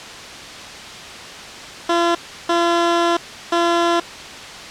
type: tone bursts at uneven times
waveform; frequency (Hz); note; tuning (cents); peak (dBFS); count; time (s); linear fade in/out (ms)
15% pulse; 341.2; F4; -40; -8; 3; 1.89-2.15 / 2.49-3.17 / 3.52-4; 5
effects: white hiss -33 dBFS RMS until 4.7 s + low-pass 5000 Hz 12 dB/octave